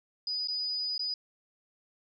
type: tone with dropouts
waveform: sine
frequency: 4955 Hz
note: D#8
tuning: 8 cents flat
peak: -30 dBFS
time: 0.27-1.14 s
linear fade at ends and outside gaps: 2 ms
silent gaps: 0.474-0.483 / 0.979-0.993 s
effects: none